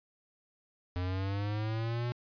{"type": "linear sweep", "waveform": "square", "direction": "up", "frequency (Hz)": [88.6, 122.1], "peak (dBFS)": -32, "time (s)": [0.96, 2.12], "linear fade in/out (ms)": 0, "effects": ["resampled to 11025 Hz"]}